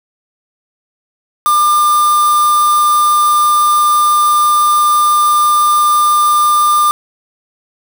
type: tone with quantisation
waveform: triangle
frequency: 1199 Hz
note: D6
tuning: 36 cents sharp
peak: -6 dBFS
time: 1.46-6.91 s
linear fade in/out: 0 ms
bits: 3
effects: none